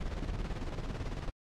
brown noise with tremolo, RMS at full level -34 dBFS, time 0-1.3 s, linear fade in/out 10 ms, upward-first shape square, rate 18 Hz, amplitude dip 55%, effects low-pass 6000 Hz 12 dB/octave + AAC 64 kbps

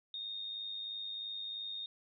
sine tone with amplitude modulation, 3690 Hz, A#7, 18 cents flat, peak -37 dBFS, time 0.14-1.86 s, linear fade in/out 2 ms, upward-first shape sine, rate 103 Hz, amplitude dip 45%, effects none

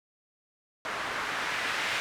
blue noise with low-pass filter sweep, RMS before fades -32 dBFS, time 0.85-2 s, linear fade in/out 0 ms, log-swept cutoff 1300 to 2100 Hz, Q 1.2, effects none

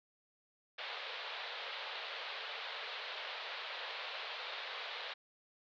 white band-pass noise, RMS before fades -44 dBFS, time 0.78-5.14 s, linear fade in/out 10 ms, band 450 to 4100 Hz, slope 48 dB/octave, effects none

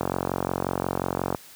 click train, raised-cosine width 1 ms, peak -10 dBFS, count 62, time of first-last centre 0.01-1.348 s, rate 45.6 Hz, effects white hiss -48 dBFS RMS until 1.55 s + high-pass 80 Hz 12 dB/octave

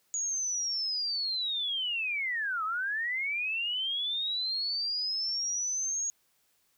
sine linear two-way sweep, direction down then up, 6770 to 1244.5 to 6660 Hz, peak -29 dBFS, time 0.14-6.1 s, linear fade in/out 0 ms, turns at 2.64 s, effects white hiss -71 dBFS RMS until 6.77 s

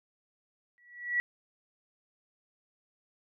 sine tone with exponential growth, 1938 Hz, B6, 33 cents flat, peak -23 dBFS, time 0.78-1.2 s, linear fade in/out 0 ms, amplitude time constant 90 ms, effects none

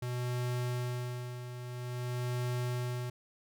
square tone with tremolo, 123.47 Hz, B2, in tune, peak -32 dBFS, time 0.02-3.1 s, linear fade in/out 5 ms, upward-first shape sine, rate 0.5 Hz, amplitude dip 65%, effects none

